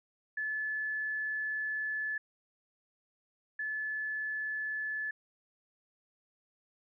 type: tone pair in turn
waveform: sine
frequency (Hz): 1728 / 1728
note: A6 / A6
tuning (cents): -32 / -32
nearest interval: unison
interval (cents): 0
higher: neither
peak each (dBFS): -32 / -33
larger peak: first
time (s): 0.37-2.18 / 3.59-5.11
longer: first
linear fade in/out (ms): 5
effects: none